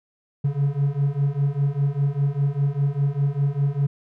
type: beating tone pair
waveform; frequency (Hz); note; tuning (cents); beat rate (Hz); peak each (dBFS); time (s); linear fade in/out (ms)
triangle; 138.59 / 143.59; C#3 / D3; 0 / -39; 5; -21 / -20; 0.44-3.87; 10
effects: none